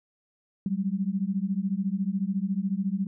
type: beating tone pair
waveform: sine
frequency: 187.2 / 201.2 Hz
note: F#3 / G3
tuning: +20 / +45 cents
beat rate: 14 Hz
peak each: -28 dBFS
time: 0.66-3.07 s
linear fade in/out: 2 ms
effects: none